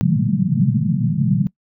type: band-pass noise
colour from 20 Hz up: white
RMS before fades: -17 dBFS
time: 0.01-1.47 s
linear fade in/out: 0 ms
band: 110 to 220 Hz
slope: 96 dB/octave
effects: noise-tail reverb RT60 0.1 s tail -22 dB re dry